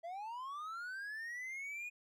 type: linear sweep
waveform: triangle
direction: up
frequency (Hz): 650 to 2475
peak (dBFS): -40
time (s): 0.03-1.9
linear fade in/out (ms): 20
effects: none